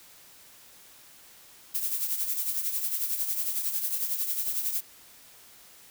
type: noise with tremolo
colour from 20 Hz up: violet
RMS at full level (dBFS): -27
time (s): 1.74-4.81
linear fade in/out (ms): 10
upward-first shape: triangle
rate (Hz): 11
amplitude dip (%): 65
effects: white hiss -53 dBFS RMS until 5.9 s